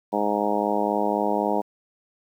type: harmonic tone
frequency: 103.83 Hz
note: G#2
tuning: in tune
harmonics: 2 / 3 / 4 / 5 / 6 / 7 / 8 / 9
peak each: -29 / -29 / -29 / -29 / -29 / -29 / -29 / -29 dBFS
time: 0.12-1.62 s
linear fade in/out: 20 ms
effects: 9-bit